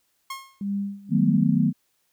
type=tone with exponential decay; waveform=sawtooth; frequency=1077 Hz; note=C6; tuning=50 cents sharp; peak=-25 dBFS; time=0.3-0.64 s; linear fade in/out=5 ms; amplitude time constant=72 ms
type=tone with tremolo; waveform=sine; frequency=200 Hz; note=G3; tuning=35 cents sharp; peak=-23 dBFS; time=0.61-1.55 s; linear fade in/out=2 ms; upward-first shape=sine; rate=1.8 Hz; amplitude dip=90%
type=chord; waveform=sine; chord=B dominant seventh; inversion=first; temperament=equal; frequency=155.56 / 185 / 220 / 246.9 Hz; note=D#3 / F#3 / A3 / B3; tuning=0 / 0 / 0 / 0 cents; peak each=-23 dBFS; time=1.09-1.73 s; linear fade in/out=50 ms
effects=white hiss -70 dBFS RMS until 2.12 s